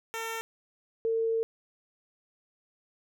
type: tone pair in turn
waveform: 10% pulse / sine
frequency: 452.2 / 452.2 Hz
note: A4 / A4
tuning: +47 / +47 cents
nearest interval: unison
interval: 0 cents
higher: neither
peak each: -25 dBFS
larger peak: neither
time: 0.14-0.41 / 1.05-1.43 s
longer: second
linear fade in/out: 0 ms
effects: none